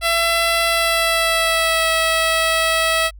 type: tone with pitch glide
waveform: 10% pulse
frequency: 671 to 650 Hz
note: E5 to E5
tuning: +31 to -24 cents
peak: -7 dBFS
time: 0.01-3.11 s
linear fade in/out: 50 ms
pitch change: -55 cents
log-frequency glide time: 0.66-1.89 s
effects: added 50 Hz sine -36 dBFS peak until 3.19 s